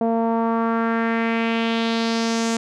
sawtooth tone with low-pass filter sweep, 228.3 Hz, A#3, 36 cents flat, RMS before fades -21 dBFS, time 0.01-2.57 s, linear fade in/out 2 ms, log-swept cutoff 670 to 7300 Hz, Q 2.4, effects none

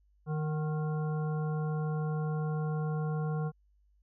harmonic tone with a mistuned harmonic, 154.5 Hz, D#3, 12 cents flat, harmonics 1 / 3 / 5 / 7 / 9, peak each -30 / -40 / -44 / -47 / -49 dBFS, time 0.26-3.52 s, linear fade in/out 50 ms, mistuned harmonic 5, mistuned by -44 cents, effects added 50 Hz sine -64 dBFS peak until 4.02 s

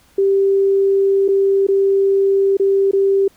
sine tone with dropouts, 392 Hz, G4, in tune, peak -11 dBFS, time 0.18-3.28 s, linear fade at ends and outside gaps 5 ms, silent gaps 1.281-1.286 / 1.669-1.685 / 2.57-2.597 / 2.912-2.932 s, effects pink hiss -53 dBFS RMS until 3.36 s

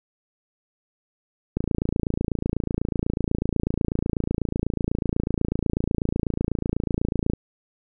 click train, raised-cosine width 3 ms, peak -10 dBFS, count 163, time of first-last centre 1.57-7.335 s, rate 28.1 Hz, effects none

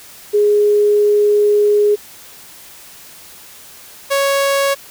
sine / sawtooth tone pair in turn, 415.3 / 554.4 Hz, G#4 / C#5, 0 / 0 cents, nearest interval perfect fourth, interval 500 cents, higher second, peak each -9 dBFS, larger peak neither, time 0.33-1.96 / 4.1-4.75 s, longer first, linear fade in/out 20 ms, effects white hiss -39 dBFS RMS until 4.9 s

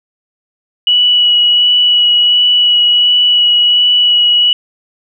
sine tone with vibrato, 2934 Hz, F#7, 15 cents flat, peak -6 dBFS, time 0.87-4.53 s, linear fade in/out 2 ms, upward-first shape sine, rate 1.4 Hz, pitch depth 11 cents each way, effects none

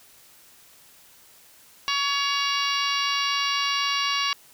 harmonic tone with a mistuned harmonic, 562 Hz, C#5, 24 cents sharp, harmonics 2 / 3 / 4 / 5 / 6 / 7 / 8 / 9 / 10, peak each -27 / -34 / -31 / -28 / -34 / -32 / -32 / -38 / -35 dBFS, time 1.88-4.33 s, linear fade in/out 0 ms, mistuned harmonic 8, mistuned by +25 cents, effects white hiss -53 dBFS RMS until 4.53 s

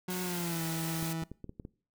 30% pulse tone with pitch glide, 182.1 to 163.17 Hz, F#3 to E3, -27 to -17 cents, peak -31 dBFS, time 0.08-1.24 s, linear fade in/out 5 ms, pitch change -190 cents, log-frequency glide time 0.23-0.63 s
white noise, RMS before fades -40 dBFS, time 0.1-1.13 s, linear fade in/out 2 ms
clicks, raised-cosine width 3 ms, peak -29 dBFS, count 7, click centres 1.028 / 1.225 / 1.316 / 1.443 / 1.494 / 1.598 / 1.651 s
effects noise-tail reverb RT60 0.4 s tail -21 dB re dry

